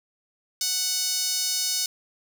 sawtooth tone with high-pass filter, 740 Hz, F#5, in tune, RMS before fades -26 dBFS, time 0.61-1.86 s, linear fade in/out 2 ms, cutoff 5100 Hz, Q 2.1, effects none

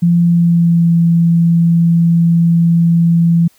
sine tone with pitch glide, 171.7 to 168.36 Hz, F3 to E3, -29 to +37 cents, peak -7 dBFS, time 0.02-3.48 s, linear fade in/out 10 ms, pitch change -34 cents, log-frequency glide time 0.2-0.89 s, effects white hiss -52 dBFS RMS until 3.58 s

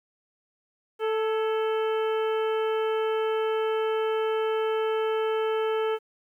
harmonic tone with a mistuned harmonic, 440 Hz, A4, in tune, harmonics 1 / 2 / 3 / 4 / 5 / 6 / 7, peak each -24 / -34 / -35 / -42 / -44 / -44 / -42 dBFS, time 0.99-5.99 s, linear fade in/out 50 ms, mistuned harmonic 4, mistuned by -76 cents, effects 10-bit

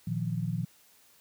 sine chord, Bb suspended fourth, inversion none, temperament equal, 116.54 / 155.56 / 174.61 Hz, Bb2 / Eb3 / F3, 0 / 0 / 0 cents, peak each -33 dBFS, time 0.07-0.65 s, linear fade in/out 5 ms, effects white hiss -61 dBFS RMS until 1.2 s + high-pass 60 Hz 12 dB/octave

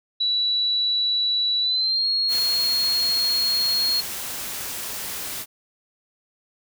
sine tone with pitch glide, 3936 to 4292 Hz, B7 to C8, -7 to +43 cents, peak -19 dBFS, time 0.2-4.01 s, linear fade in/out 10 ms, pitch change +150 cents, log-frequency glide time 1.61-2.09 s
white noise, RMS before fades -31 dBFS, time 2.28-5.46 s, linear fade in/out 50 ms
effects none

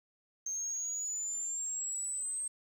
sine exponential sweep, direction up, 6350 to 8372 Hz, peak -33 dBFS, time 0.46-2.48 s, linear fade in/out 5 ms, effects tanh soft clip ceiling -30 dBFS + 10-bit

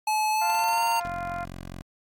square tone with pitch glide, 859 to 920.7 Hz, A5 to A#5, -42 to -22 cents, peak -23 dBFS, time 0.07-1 s, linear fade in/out 5 ms, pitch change +120 cents, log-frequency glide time 0.31-0.83 s
harmonic tone, 348.2 Hz, F4, 5 cents flat, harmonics 2 / 3 / 4 / 5 / 6 / 7, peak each -31 / -39 / -37 / -50 / -48 / -50 dBFS, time 0.41-1.45 s, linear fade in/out 10 ms
click train, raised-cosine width 0.2 ms, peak -26 dBFS, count 13, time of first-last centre 0.5-1.058 s, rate 21.5 Hz
10% pulse tone, 44.86 Hz, F1, 47 cents sharp, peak -29 dBFS, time 1.05-1.82 s, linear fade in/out 0 ms
effects AAC 64 kbps

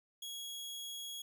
sawtooth tone, 3322 Hz, G#7, in tune, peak -39 dBFS, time 0.22-1.22 s, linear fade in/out 5 ms, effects none

